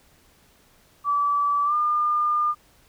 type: tone with pitch glide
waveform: sine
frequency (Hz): 1154 to 1206.5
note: D6 to D6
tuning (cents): -31 to +46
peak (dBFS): -19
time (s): 1.04-2.55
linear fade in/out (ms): 50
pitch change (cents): +77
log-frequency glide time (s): 1.65-1.74
effects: pink hiss -58 dBFS RMS until 2.88 s